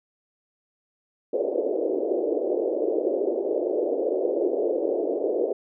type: band-pass noise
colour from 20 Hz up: pink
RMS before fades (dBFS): -25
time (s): 1.33-5.53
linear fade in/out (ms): 5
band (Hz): 330 to 590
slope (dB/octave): 48
effects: none